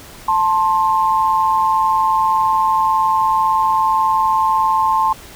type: tone pair together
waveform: sine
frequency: 880 / 1058.2 Hz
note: A5 / C6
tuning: 0 / +19 cents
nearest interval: minor third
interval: 319 cents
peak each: -15 dBFS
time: 0.28-5.13 s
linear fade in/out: 5 ms
effects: pink hiss -38 dBFS RMS until 5.35 s